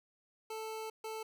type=tone bursts at uneven times; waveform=25% pulse; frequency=440 Hz; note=A4; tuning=in tune; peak=-36 dBFS; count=2; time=0.5-0.9 / 1.04-1.23 s; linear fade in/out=5 ms; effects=none